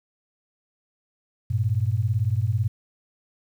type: beating tone pair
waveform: sine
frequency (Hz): 99 / 117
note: G2 / A#2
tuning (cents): +18 / +7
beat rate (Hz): 18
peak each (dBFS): -23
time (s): 1.5-2.68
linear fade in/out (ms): 10
effects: 9-bit